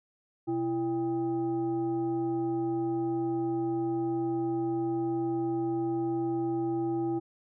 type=tone with frequency modulation; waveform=sine; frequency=335 Hz; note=E4; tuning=28 cents sharp; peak=-27 dBFS; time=0.47-7.2 s; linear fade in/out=20 ms; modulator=461 Hz; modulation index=0.57; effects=none